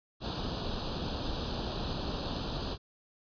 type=noise with comb filter; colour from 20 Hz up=pink; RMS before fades=-35 dBFS; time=0.2-2.78 s; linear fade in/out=50 ms; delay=0.24 ms; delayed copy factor=+0.95; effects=resampled to 11025 Hz